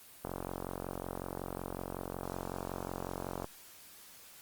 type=click train; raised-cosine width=1 ms; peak=-23 dBFS; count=146; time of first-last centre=0.25-3.444 s; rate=45.4 Hz; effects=white hiss -55 dBFS RMS until 4.41 s + Opus 32 kbps